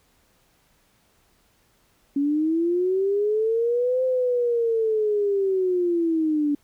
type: linear two-way sweep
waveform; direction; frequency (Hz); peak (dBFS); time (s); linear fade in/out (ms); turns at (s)
sine; up then down; 277.2 to 518 to 286.9; -19; 2.16-6.55; 5; 4.04
effects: pink hiss -63 dBFS RMS until 6.63 s